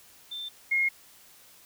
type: tone pair in turn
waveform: sine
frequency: 3564 / 2147 Hz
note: A7 / C7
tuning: +22 / +44 cents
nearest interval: major sixth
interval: 878 cents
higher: first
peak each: -34 / -22 dBFS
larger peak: second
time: 0.31-0.49 / 0.71-0.89 s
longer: neither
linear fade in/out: 10 ms
effects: white hiss -55 dBFS RMS until 1.65 s